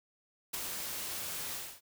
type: noise with ADSR envelope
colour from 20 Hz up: white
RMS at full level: -34 dBFS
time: 0.53-1.81 s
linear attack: 13 ms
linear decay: 12 ms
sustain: -5 dB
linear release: 270 ms
effects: none